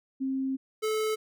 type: tone pair in turn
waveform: sine / square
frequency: 266.2 / 433.9 Hz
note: C4 / A4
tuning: +30 / -24 cents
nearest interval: minor sixth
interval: 846 cents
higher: second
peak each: -27 dBFS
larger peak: neither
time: 0.2-0.57 / 0.82-1.16 s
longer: first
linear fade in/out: 20 ms
effects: none